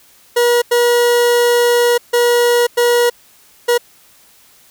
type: tone bursts at uneven times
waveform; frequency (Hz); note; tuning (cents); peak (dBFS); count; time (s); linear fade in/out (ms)
40% pulse; 480; B4; -49; -9; 5; 0.36-0.62 / 0.71-1.98 / 2.13-2.67 / 2.77-3.1 / 3.68-3.78; 10
effects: white hiss -48 dBFS RMS until 4.7 s